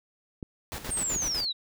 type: clicks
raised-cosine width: 3 ms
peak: -23 dBFS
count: 3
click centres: 0.428 / 0.893 / 1.162 s
type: noise with tremolo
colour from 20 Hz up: pink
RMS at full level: -36 dBFS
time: 0.72-1.45 s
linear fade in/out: 0 ms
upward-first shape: square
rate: 8 Hz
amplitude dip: 65%
type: linear sweep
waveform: sine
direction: down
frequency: 8870 to 3749 Hz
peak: -27 dBFS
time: 0.9-1.53 s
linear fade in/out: 20 ms
effects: none